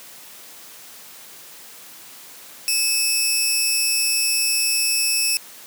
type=tone pair together; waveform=15% pulse; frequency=2596 / 5460 Hz; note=E7 / F8; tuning=-27 / -40 cents; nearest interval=octave + minor second; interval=1287 cents; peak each=-14 / -15 dBFS; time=2.68-5.37 s; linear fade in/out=0 ms; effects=white hiss -42 dBFS RMS until 5.66 s + high-pass 150 Hz 12 dB/octave

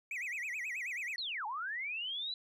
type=tone with vibrato; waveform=triangle; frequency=2217 Hz; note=C#7; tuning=in tune; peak=-35 dBFS; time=0.11-1.16 s; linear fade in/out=2 ms; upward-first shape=sine; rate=9.3 Hz; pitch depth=270 cents each way
type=linear two-way sweep; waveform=sine; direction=down then up; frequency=4467 to 804 to 4024 Hz; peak=-36 dBFS; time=1.18-2.34 s; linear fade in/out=2 ms; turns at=1.46 s
effects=none

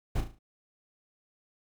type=noise with echo; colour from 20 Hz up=brown; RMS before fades=-28 dBFS; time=0.15-0.21 s; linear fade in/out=10 ms; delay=36 ms; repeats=5; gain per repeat=-7 dB; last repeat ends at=0.39 s; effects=none

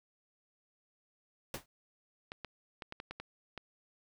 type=noise with exponential decay; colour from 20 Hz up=pink; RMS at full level=-36 dBFS; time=1.54-1.66 s; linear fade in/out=2 ms; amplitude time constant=25 ms
type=clicks; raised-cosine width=0.3 ms; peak=-26 dBFS; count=8; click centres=2.319 / 2.447 / 2.822 / 2.924 / 3.001 / 3.11 / 3.2 / 3.577 s
effects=none

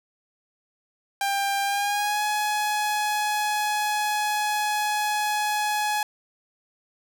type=tone with pitch glide; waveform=sawtooth; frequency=795 to 841.8 Hz; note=G5 to G#5; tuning=+24 to +23 cents; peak=-19 dBFS; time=1.21-6.03 s; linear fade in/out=2 ms; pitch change=+99 cents; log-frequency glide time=1.63-2.23 s; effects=none

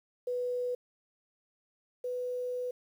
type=tone pair in turn; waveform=sine; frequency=493.9 / 497 Hz; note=B4 / B4; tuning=0 / +11 cents; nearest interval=unison; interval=11 cents; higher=second; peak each=-30 / -32 dBFS; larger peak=first; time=0.27-0.75 / 2.04-2.71 s; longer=second; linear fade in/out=5 ms; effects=10-bit

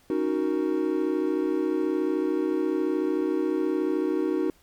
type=chord; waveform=triangle; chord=D# minor seventh; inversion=third; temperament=equal; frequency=277.2 / 311.1 / 370 / 466.2 Hz; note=C#4 / D#4 / F#4 / A#4; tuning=0 / 0 / 0 / 0 cents; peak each=-30 / -24 / -25 / -30 dBFS; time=0.1-4.5 s; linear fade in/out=2 ms; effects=pink hiss -60 dBFS RMS until 4.62 s + MP3 96 kbps

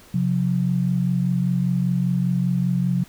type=tone pair together; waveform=sine; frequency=134.03 / 179.1 Hz; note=C3 / F3; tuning=+42 / +44 cents; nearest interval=perfect fourth; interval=502 cents; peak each=-22 / -20 dBFS; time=0.14-3.04 s; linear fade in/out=5 ms; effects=pink hiss -49 dBFS RMS until 3.08 s

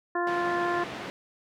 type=harmonic tone; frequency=349.2 Hz; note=F4; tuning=in tune; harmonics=1 / 2 / 3 / 4 / 5; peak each=-29 / -31 / -31 / -37 / -34 dBFS; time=0.15-0.84 s; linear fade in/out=5 ms
type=band-pass noise; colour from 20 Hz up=pink; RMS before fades=-38 dBFS; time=0.27-1.1 s; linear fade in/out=0 ms; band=190 to 3000 Hz; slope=12 dB/octave
effects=none

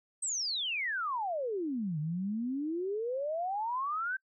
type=exponential two-way sweep; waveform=sine; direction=down then up; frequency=8460 to 147.2 to 1583 Hz; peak=-31 dBFS; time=0.22-4.17 s; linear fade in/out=10 ms; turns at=1.99 s; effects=noise-tail reverb RT60 0.1 s tail -25 dB re dry

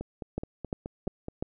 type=two click trains; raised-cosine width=2 ms; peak=-22 / -17 dBFS; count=7 / 4; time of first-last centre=0.01-1.284 / 0.38-1.425 s; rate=4.71 / 2.87 Hz; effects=none

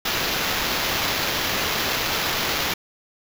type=noise with sample-and-hold; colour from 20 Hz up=white; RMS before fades=-24 dBFS; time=0.05-2.74 s; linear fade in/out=5 ms; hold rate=8820 Hz; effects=none

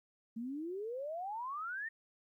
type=exponential sweep; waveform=sine; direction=up; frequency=220 to 1867 Hz; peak=-38 dBFS; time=0.36-1.89 s; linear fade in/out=10 ms; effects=13-bit

